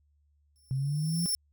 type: tone with exponential growth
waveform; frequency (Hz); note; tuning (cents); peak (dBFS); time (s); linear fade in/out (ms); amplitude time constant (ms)
10% pulse; 5390; E8; +38; -20; 0.56-1.35; 0; 170
type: exponential sweep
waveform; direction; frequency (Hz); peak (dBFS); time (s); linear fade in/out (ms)
sine; up; 129.8 to 174.61; -27; 0.71-1.26; 0
effects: added 73 Hz sine -65 dBFS peak until 1.52 s